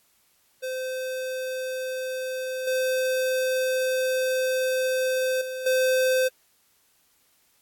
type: tone with level steps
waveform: square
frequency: 516 Hz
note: C5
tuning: 24 cents flat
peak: -29 / -23 / -31 / -20 dBFS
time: 0.62-6.29 s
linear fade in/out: 20 ms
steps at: 2.67 / 5.41 / 5.66 s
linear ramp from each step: 5 ms
effects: white hiss -64 dBFS RMS until 7.61 s + AAC 64 kbps